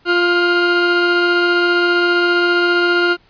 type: tone pair together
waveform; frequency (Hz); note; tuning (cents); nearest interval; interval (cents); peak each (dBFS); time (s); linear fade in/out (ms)
40% pulse; 349.2 / 1411.8; F4 / F6; 0 / +18; 2 octaves; 2418; -14; 0.05-3.17; 50
effects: pink hiss -53 dBFS RMS until 3.29 s + resampled to 11025 Hz